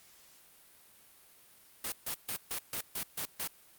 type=noise bursts; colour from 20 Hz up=white; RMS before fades=-36 dBFS; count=8; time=1.84-3.476 s; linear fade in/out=5 ms; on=82 ms; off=140 ms; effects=white hiss -60 dBFS RMS until 3.78 s + Opus 48 kbps